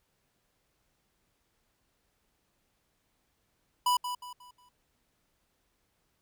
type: tone with echo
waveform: square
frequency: 987.8 Hz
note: B5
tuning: in tune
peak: -24 dBFS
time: 3.86-3.97 s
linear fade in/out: 5 ms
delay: 180 ms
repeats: 4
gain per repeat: -9 dB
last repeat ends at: 4.69 s
effects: pink hiss -75 dBFS RMS until 6.21 s